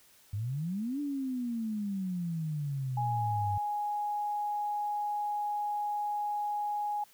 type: exponential two-way sweep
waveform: sine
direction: up then down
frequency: 97 to 293.7 to 97 Hz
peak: -31 dBFS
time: 0.33-3.58 s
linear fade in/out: 5 ms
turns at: 1 s
type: tone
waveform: sine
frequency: 830.6 Hz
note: G#5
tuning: in tune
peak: -30 dBFS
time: 2.97-7.04 s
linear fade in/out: 5 ms
effects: white hiss -61 dBFS RMS until 7.13 s